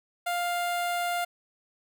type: tone with notch filter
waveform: sawtooth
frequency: 701 Hz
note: F5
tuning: 6 cents sharp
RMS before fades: -29 dBFS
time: 0.26-1.25 s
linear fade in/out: 10 ms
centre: 5500 Hz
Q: 1.8
effects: none